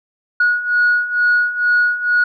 sine beating tone pair, 1453 / 1455.2 Hz, F#6 / F#6, -32 / -29 cents, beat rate 2.2 Hz, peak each -17 / -13 dBFS, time 0.4-2.24 s, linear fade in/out 5 ms, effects tanh soft clip ceiling -7 dBFS

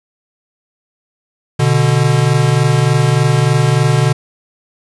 square tone pair together, 123.47 / 146.83 Hz, B2 / D3, 0 / 0 cents, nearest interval minor third, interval 300 cents, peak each -13 dBFS, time 1.59-4.13 s, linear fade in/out 10 ms, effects resampled to 24000 Hz + 7-bit

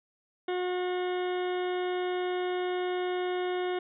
harmonic tone, 362.1 Hz, F#4, 37 cents flat, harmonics 1 / 2 / 3 / 4 / 5 / 6 / 8 / 9 / 10, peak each -29 / -36 / -44 / -43 / -46 / -45 / -48 / -50 / -49 dBFS, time 0.48-3.79 s, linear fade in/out 5 ms, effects none

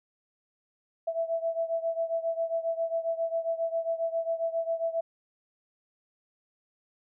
sine beating tone pair, 659.3 / 666.7 Hz, E5 / E5, 0 / +19 cents, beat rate 7.4 Hz, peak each -29 / -32 dBFS, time 1.07-5.01 s, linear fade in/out 10 ms, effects none

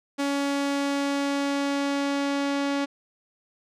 sawtooth tone with low-pass filter sweep, 281 Hz, C#4, 24 cents sharp, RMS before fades -26 dBFS, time 0.18-2.86 s, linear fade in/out 20 ms, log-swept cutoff 8900 to 5400 Hz, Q 0.75, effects none

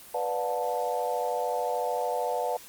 sine chord, B half-diminished seventh, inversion none, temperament equal with one note detuned, 493.9 / 587.3 / 716 / 880 Hz, B4 / D5 / F5 / A5, 0 / 0 / +43 / 0 cents, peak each -31 / -33 / -31 / -33 dBFS, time 0.14-2.57 s, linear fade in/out 5 ms, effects white hiss -48 dBFS RMS until 2.68 s + Opus 24 kbps

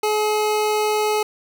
25% pulse tone, 425.1 Hz, G#4, 40 cents sharp, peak -14 dBFS, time 0.03-1.23 s, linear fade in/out 5 ms, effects none

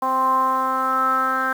10% pulse tone with low-pass filter sweep, 261.6 Hz, C4, in tune, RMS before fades -20 dBFS, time 0.02-1.53 s, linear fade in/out 5 ms, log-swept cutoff 960 to 1500 Hz, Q 8.5, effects 7-bit

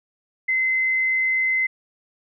sine tone, 2056 Hz, C7, 31 cents flat, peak -18 dBFS, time 0.48-1.67 s, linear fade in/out 10 ms, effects none

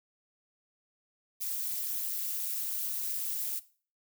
violet noise with amplitude modulation, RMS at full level -30 dBFS, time 1.4-3.6 s, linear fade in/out 20 ms, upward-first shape sine, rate 216 Hz, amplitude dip 100%, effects noise-tail reverb RT60 0.4 s tail -17 dB re dry

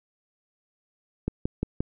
click train, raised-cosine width 3 ms, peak -13 dBFS, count 4, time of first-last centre 1.28-1.805 s, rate 5.71 Hz, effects none

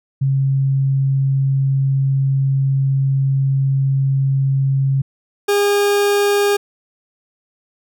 sine / 40% pulse tone pair in turn, 135.8 / 406.9 Hz, C#3 / G#4, -35 / -35 cents, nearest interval octave + perfect fifth, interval 1900 cents, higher second, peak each -13 / -12 dBFS, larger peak second, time 0.21-5.02 / 5.48-6.57 s, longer first, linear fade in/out 10 ms, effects none

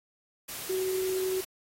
sine tone in noise, 375 Hz, F#4, 23 cents sharp, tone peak -27 dBFS, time 0.69-1.41 s, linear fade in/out 10 ms, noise white, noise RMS -39 dBFS, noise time 0.48-1.45 s, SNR +9 dB, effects AAC 48 kbps

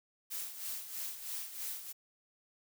blue noise with tremolo, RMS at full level -39 dBFS, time 0.3-1.93 s, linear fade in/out 20 ms, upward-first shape sine, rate 3.1 Hz, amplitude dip 65%, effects none

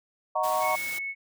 sine chord, D# minor seventh, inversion none, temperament equal, 622.3 / 740 / 932.3 / 1108.7 Hz, D#5 / F#5 / A#5 / C#6, 0 / 0 / 0 / 0 cents, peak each -29 dBFS, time 0.35-0.76 s, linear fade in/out 10 ms
white noise, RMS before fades -38 dBFS, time 0.43-0.99 s, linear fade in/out 10 ms
sine tone, 2203 Hz, C#7, 11 cents flat, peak -30 dBFS, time 0.6-1.15 s, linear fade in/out 50 ms
effects none

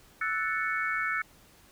sine chord, F# minor seventh, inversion third, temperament equal, 1318.5 / 1480 / 1760 / 2217 Hz, E6 / F#6 / A6 / C#7, 0 / 0 / 0 / 0 cents, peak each -33 dBFS, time 0.21-1.22 s, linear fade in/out 5 ms, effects pink hiss -58 dBFS RMS until 1.71 s

